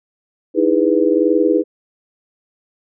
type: chord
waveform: sine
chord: E major seventh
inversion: third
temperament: just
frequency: 309 / 329.6 / 412 / 494.4 Hz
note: D#4 / E4 / G#4 / B4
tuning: -12 / 0 / -14 / +2 cents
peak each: -17 dBFS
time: 0.54-1.64 s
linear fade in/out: 50 ms
effects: none